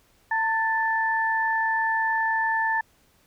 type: tone pair together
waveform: sine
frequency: 898.5 / 1760 Hz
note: A5 / A6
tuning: +36 / 0 cents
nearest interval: octave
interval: 1164 cents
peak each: -24 dBFS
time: 0.31-2.81 s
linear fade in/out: 5 ms
effects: pink hiss -62 dBFS RMS until 3.26 s